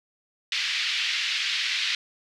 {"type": "band-pass noise", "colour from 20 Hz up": "pink", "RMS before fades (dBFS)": -27, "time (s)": [0.52, 1.95], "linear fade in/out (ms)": 2, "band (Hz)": [2100, 4500], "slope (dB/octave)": 24, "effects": []}